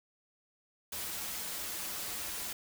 white noise with comb filter, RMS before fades -39 dBFS, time 0.92-2.53 s, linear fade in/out 5 ms, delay 7.6 ms, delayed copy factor -0.8, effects none

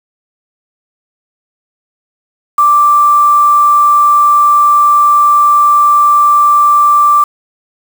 sine tone with quantisation, 1175 Hz, D6, 1 cent sharp, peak -4 dBFS, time 2.58-7.24 s, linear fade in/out 5 ms, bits 4, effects none

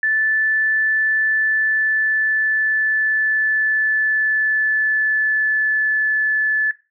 sine tone with pitch glide, 1751 to 1733.9 Hz, A6 to A6, -9 to -26 cents, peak -15 dBFS, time 0.03-6.71 s, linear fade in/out 2 ms, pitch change -17 cents, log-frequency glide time 1.18-6.09 s, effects noise-tail reverb RT60 0.3 s tail -17 dB re dry

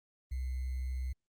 sine tone with sample-and-hold, 64 Hz, C2, 38 cents flat, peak -33 dBFS, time 0.31-1.13 s, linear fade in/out 10 ms, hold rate 2100 Hz, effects Opus 32 kbps

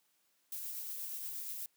violet noise with tremolo, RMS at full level -41 dBFS, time 0.52-1.66 s, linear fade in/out 2 ms, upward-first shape sine, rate 8.4 Hz, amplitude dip 25%, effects white hiss -75 dBFS RMS until 1.76 s + high-pass 150 Hz 12 dB/octave

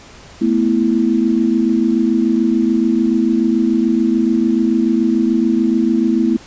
sine chord, A suspended second, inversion none, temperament equal, 220 / 246.9 / 329.6 Hz, A3 / B3 / E4, 0 / 0 / 0 cents, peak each -16 dBFS, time 0.41-6.37 s, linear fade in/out 10 ms, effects pink hiss -40 dBFS RMS until 6.46 s + resampled to 16000 Hz

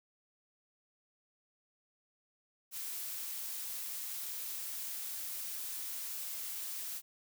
blue noise, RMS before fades -41 dBFS, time 2.71-7.02 s, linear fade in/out 50 ms, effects none

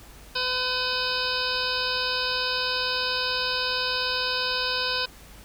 harmonic tone with a mistuned harmonic, 505 Hz, B4, 39 cents sharp, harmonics 1 / 2 / 3 / 5 / 6 / 7 / 8 / 9 / 10, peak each -34 / -33 / -31 / -33 / -34 / -34 / -34 / -34 / -31 dBFS, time 0.35-5.06 s, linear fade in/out 10 ms, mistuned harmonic 7, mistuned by +77 cents, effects added 50 Hz sine -49 dBFS peak until 5.44 s + pink hiss -49 dBFS RMS until 5.44 s

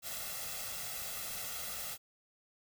white noise with comb filter, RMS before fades -41 dBFS, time 0.02-1.98 s, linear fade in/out 50 ms, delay 1.5 ms, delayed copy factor +0.75, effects none

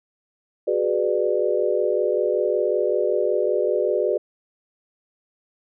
sine chord, G# half-diminished seventh, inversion third, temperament equal with one note detuned, 370 / 415.3 / 493.9 / 594.5 Hz, F#4 / G#4 / B4 / D5, 0 / 0 / 0 / +21 cents, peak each -24 dBFS, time 0.67-4.18 s, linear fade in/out 10 ms, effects none

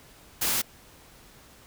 white noise, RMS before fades -26 dBFS, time 0.41-0.62 s, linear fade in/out 10 ms, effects pink hiss -53 dBFS RMS until 1.66 s

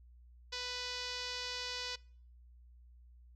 5% pulse tone with low-pass filter, 495.6 Hz, B4, 6 cents sharp, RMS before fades -41 dBFS, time 0.52-1.96 s, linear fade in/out 10 ms, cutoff 4900 Hz, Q 2.1, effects noise-tail reverb RT60 0.5 s tail -24 dB re dry + added 60 Hz sine -56 dBFS peak until 3.35 s

